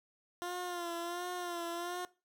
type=tone with vibrato; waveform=15% pulse; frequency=349.2 Hz; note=F4; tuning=in tune; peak=-31 dBFS; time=0.42-2.05 s; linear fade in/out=0 ms; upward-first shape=sine; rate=1.4 Hz; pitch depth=50 cents each way; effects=noise-tail reverb RT60 0.3 s tail -20 dB re dry